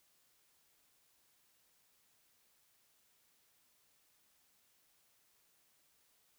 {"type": "silence", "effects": ["white hiss -73 dBFS RMS until 6.38 s"]}